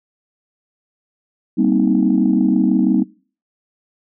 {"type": "chord", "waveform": "sine", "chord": "C minor seventh", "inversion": "second", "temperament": "just", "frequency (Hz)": [196.22, 235.5, 261.6, 314], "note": ["G3", "Bb3", "C4", "Eb4"], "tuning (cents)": [2, 18, 0, 16], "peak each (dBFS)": -17, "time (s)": [1.57, 3.04], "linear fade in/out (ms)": 20, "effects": ["noise-tail reverb RT60 0.4 s tail -22 dB re dry", "tanh soft clip ceiling -4 dBFS"]}